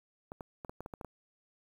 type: clicks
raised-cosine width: 1 ms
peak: -28 dBFS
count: 9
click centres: 0.319 / 0.408 / 0.648 / 0.695 / 0.806 / 0.861 / 0.938 / 1.012 / 1.047 s
effects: 9-bit